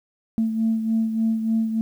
sine beating tone pair, 223.1 / 226.5 Hz, A3 / A#3, +24 / -50 cents, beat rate 3.4 Hz, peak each -19 / -27 dBFS, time 0.38-1.81 s, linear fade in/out 0 ms, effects tanh soft clip ceiling -13 dBFS + 9-bit

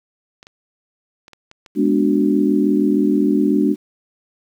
clicks, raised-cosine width 0.2 ms, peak -24 dBFS, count 6, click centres 0.429 / 0.469 / 1.281 / 1.333 / 1.514 / 1.662 s
sine chord, G# half-diminished seventh, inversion none, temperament equal, 207.7 / 246.9 / 293.7 / 370 Hz, G#3 / B3 / D4 / F#4, 0 / 0 / 0 / 0 cents, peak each -18 / -21 / -16 / -21 dBFS, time 1.75-3.76 s, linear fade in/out 50 ms
effects 8-bit

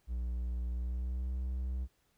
triangle tone with pitch glide, 60.3 to 63.52 Hz, B1 to B1, -41 to +49 cents, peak -31 dBFS, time 0.07-1.88 s, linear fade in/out 50 ms, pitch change +90 cents, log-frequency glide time 0.7-1.32 s, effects pink hiss -74 dBFS RMS until 2.17 s

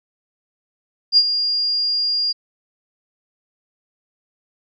sine tone with ADSR envelope, 4820 Hz, D8, 44 cents sharp, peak -7 dBFS, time 1.12-2.33 s, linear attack 52 ms, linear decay 55 ms, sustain -10 dB, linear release 18 ms, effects none

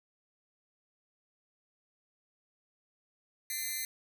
5% pulse tone with amplitude modulation, 2065 Hz, C7, 23 cents flat, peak -20 dBFS, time 3.5-3.85 s, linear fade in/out 2 ms, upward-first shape sine, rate 276 Hz, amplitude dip 95%, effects none

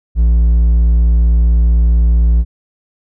sine tone with hard clipping, 57.8 Hz, A#1, 14 cents flat, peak -8 dBFS, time 0.15-2.45 s, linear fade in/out 50 ms, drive 3 dB, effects none

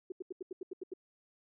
sine tone bursts, 370 Hz, F#4, in tune, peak -37 dBFS, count 9, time 0.1-0.937 s, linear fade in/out 5 ms, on 21 ms, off 81 ms, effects none

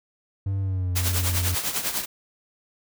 triangle tone with pitch glide, 97.5 to 88.89 Hz, G2 to F2, -9 to +31 cents, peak -21 dBFS, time 0.46-1.55 s, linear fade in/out 5 ms, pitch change -160 cents, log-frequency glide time 0.6-0.95 s
white noise with tremolo, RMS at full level -24 dBFS, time 0.95-2.06 s, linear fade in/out 20 ms, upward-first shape triangle, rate 10 Hz, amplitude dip 75%
effects none

